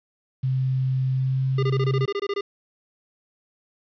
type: tone with pitch glide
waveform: sine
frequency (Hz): 130.81 to 132.33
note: C3 to C3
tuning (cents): 0 to +20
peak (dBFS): -20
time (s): 0.43-2.06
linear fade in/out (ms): 10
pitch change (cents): +20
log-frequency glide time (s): 1.13-1.43
type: tone bursts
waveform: square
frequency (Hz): 402.5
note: G4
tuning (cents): +46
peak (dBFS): -24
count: 12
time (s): 1.58-2.41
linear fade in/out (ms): 5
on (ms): 49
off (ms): 22
effects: resampled to 11025 Hz + 9-bit